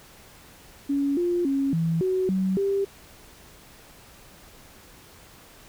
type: tone with pitch steps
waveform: sine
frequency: 280.5 / 350.4 / 274.4 / 164.4 / 373.3 / 189.1 / 395 Hz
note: C#4 / F4 / C#4 / E3 / F#4 / F#3 / G4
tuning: +21 / +6 / -17 / -4 / +15 / +38 / +13 cents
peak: -21 dBFS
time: 0.89-2.85 s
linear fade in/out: 10 ms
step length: 280 ms
effects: pink hiss -50 dBFS RMS until 5.68 s